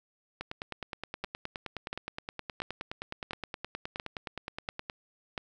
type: two click trains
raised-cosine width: 0.3 ms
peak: -18 / -20 dBFS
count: 7 / 44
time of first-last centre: 1.24-5.378 / 0.41-4.899 s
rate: 1.45 / 9.58 Hz
effects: none